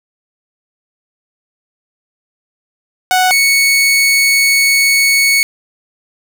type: tone pair in turn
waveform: sawtooth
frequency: 740 / 2217 Hz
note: F#5 / C#7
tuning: 0 / 0 cents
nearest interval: octave + perfect fifth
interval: 1900 cents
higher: second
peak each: -5 dBFS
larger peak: neither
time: 3.11-3.31 / 3.31-5.43 s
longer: second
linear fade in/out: 0 ms
effects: none